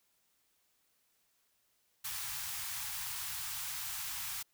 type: band-stop noise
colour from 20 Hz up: white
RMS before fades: -40 dBFS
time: 2.04-4.43 s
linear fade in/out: 10 ms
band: 150 to 790 Hz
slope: 48 dB/octave
effects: white hiss -75 dBFS RMS until 4.53 s